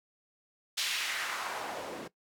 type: noise with band-pass filter sweep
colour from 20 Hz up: white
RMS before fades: -36 dBFS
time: 0.77-2.08 s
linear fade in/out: 10 ms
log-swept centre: 3700 to 330 Hz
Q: 1.4
effects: noise-tail reverb RT60 0.1 s tail -18 dB re dry

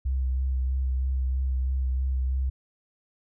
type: tone with vibrato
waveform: sine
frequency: 65 Hz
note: C2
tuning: 11 cents flat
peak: -23 dBFS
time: 0.05-2.5 s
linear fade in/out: 10 ms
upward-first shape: sine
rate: 3.1 Hz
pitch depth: 22 cents each way
effects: none

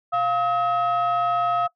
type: tone pair together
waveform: sine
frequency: 700 / 1278.6 Hz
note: F5 / D#6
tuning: +4 / +47 cents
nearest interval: minor seventh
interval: 1043 cents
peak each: -20 dBFS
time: 0.12-1.68 s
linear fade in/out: 20 ms
effects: noise-tail reverb RT60 0.1 s tail -21 dB re dry + tanh soft clip ceiling -16 dBFS

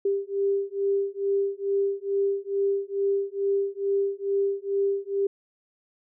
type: beating tone pair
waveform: sine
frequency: 395.4 / 397.7 Hz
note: G4 / G4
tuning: +15 / +25 cents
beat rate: 2.3 Hz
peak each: -26 dBFS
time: 0.05-5.27 s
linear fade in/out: 5 ms
effects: none

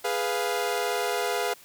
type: chord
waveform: sawtooth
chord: F diminished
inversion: first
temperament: equal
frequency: 415.3 / 493.9 / 698.5 Hz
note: Ab4 / Cb5 / F5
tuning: 0 / 0 / 0 cents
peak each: -26 dBFS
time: 0.04-1.54 s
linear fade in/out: 10 ms
effects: white hiss -52 dBFS RMS until 1.64 s

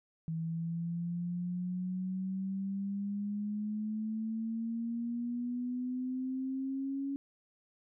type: exponential sweep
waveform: sine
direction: up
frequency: 161.6 to 278.1 Hz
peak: -33 dBFS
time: 0.28-7.16 s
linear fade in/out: 0 ms
effects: none

